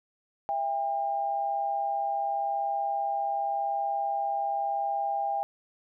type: tone pair together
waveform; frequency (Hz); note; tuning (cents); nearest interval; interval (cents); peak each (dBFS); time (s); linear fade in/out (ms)
sine; 661 / 801.9; E5 / G5; +5 / +39; minor third; 334; -34 / -27; 0.49-5.43; 0
effects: none